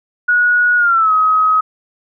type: tone with pitch glide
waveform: sine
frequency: 1457 to 1268.4 Hz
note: F#6 to D#6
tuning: -27 to +33 cents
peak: -9 dBFS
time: 0.28-1.61 s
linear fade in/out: 10 ms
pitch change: -240 cents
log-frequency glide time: 0.77-1.12 s
effects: none